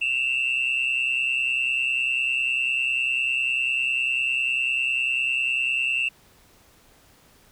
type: tone pair together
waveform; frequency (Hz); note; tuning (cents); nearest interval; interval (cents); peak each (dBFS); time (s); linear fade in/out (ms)
sine; 2632 / 2762; E7 / F7; -3 / -20; minor second; 83; -23; 0.01-6.09; 10
effects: tanh soft clip ceiling -16 dBFS + pink hiss -56 dBFS RMS until 7.51 s